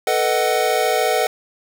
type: chord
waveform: square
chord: B dominant seventh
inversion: third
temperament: equal with one note detuned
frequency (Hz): 440 / 493.9 / 622.3 / 746.4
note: A4 / B4 / D#5 / F#5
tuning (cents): 0 / 0 / 0 / +15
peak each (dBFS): -23 / -23 / -23 / -21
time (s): 0.07-1.27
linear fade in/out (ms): 2
effects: none